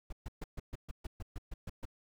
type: noise bursts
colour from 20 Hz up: brown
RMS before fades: -40 dBFS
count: 12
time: 0.1-1.854 s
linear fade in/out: 5 ms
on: 27 ms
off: 130 ms
effects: none